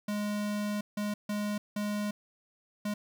square tone bursts at uneven times, 207.7 Hz, G#3, in tune, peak -31 dBFS, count 5, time 0.08-0.81 / 0.97-1.14 / 1.29-1.58 / 1.76-2.11 / 2.85-2.94 s, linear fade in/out 5 ms, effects 11-bit

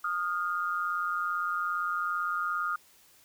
sine tone pair together, 1233 / 1410.6 Hz, D#6 / F6, -16 / +17 cents, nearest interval major second, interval 233 cents, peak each -30 / -32 dBFS, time 0.04-2.76 s, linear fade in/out 5 ms, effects white hiss -60 dBFS RMS until 3.24 s

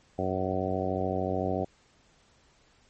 harmonic tone, 93.6 Hz, F#2, 20 cents sharp, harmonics 1 / 2 / 3 / 4 / 5 / 6 / 7 / 8, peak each -35 / -35 / -35 / -35 / -35 / -35 / -35 / -35 dBFS, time 0.18-1.65 s, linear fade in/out 10 ms, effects pink hiss -63 dBFS RMS until 2.89 s + MP3 32 kbps

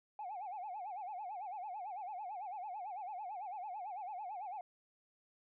sine tone with vibrato, 784 Hz, G5, in tune, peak -40 dBFS, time 0.19-4.61 s, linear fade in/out 2 ms, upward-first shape sine, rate 9 Hz, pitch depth 180 cents each way, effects tanh soft clip ceiling -38 dBFS

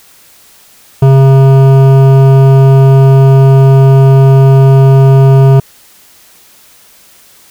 triangle tone with hard clipping, 134.8 Hz, C#3, 48 cents flat, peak -3 dBFS, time 1.02-5.6 s, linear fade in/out 5 ms, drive 17 dB, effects white hiss -41 dBFS RMS until 7.5 s

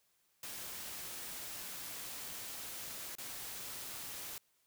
white noise with dropouts, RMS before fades -45 dBFS, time 0.43-4.38 s, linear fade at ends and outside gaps 2 ms, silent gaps 3.153-3.183 s, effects white hiss -75 dBFS RMS until 4.66 s

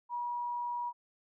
sine tone, 963 Hz, B5, 44 cents flat, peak -33 dBFS, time 0.09-0.93 s, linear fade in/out 50 ms, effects none

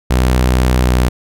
sawtooth tone with pitch glide, 62.8 to 62.01 Hz, B1 to B1, +30 to +8 cents, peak -6 dBFS, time 0.1-1.09 s, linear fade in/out 10 ms, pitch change -22 cents, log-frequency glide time 0.8-0.89 s, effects none

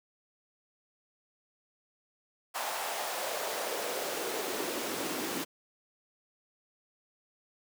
pink noise with high-pass filter sweep, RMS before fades -35 dBFS, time 2.54-5.45 s, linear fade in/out 20 ms, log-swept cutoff 790 to 270 Hz, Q 2.5, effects none

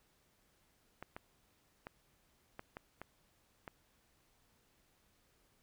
clicks, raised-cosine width 0.5 ms, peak -30 dBFS, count 7, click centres 1.026 / 1.165 / 1.869 / 2.594 / 2.769 / 3.016 / 3.678 s, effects pink hiss -73 dBFS RMS until 5.62 s

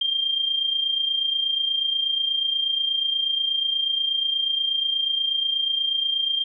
sine tone with amplitude modulation, 3188 Hz, G7, 28 cents sharp, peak -18 dBFS, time 0.01-6.44 s, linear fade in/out 5 ms, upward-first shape sine, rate 28.3 Hz, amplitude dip 60%, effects none

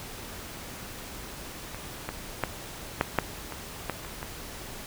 clicks, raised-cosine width 0.5 ms, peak -22 / -16 / -10 / -7 / -6 / -21 / -13 / -26 / -19 dBFS, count 9, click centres 1.746 / 2.09 / 2.437 / 3.011 / 3.187 / 3.523 / 3.897 / 4.048 / 4.229 s, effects pink hiss -41 dBFS RMS until 4.86 s

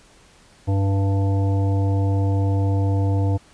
harmonic tone, 98 Hz, G2, in tune, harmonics 1 / 3 / 5 / 7 / 9, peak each -17 / -27 / -31 / -34 / -36 dBFS, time 0.67-3.38 s, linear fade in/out 20 ms, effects pink hiss -52 dBFS RMS until 3.53 s + resampled to 22050 Hz

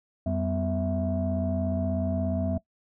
sine tone cluster, 88.4 / 193.6 / 250.4 / 655 Hz, F2 / G3 / B3 / E5, +22 / -21 / +24 / -11 cents, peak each -28 / -30 / -30 / -30 dBFS, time 0.26-2.58 s, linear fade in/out 5 ms, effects noise-tail reverb RT60 0.1 s tail -20 dB re dry + tanh soft clip ceiling -18 dBFS

